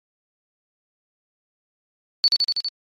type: tone with echo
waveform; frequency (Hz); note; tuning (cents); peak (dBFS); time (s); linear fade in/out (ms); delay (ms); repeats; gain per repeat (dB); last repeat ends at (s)
sine; 4475; C#8; +16; -12; 2.24-2.28; 0; 81; 5; -2; 2.685
effects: MP3 64 kbps